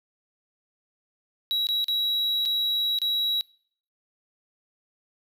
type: tone with dropouts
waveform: triangle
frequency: 3879 Hz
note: B7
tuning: 32 cents flat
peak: -21 dBFS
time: 1.51-3.41 s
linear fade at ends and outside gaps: 0 ms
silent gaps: 1.669-1.688 / 1.843-1.883 / 2.453-2.458 / 2.987-3.017 s
effects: noise-tail reverb RT60 0.6 s tail -25 dB re dry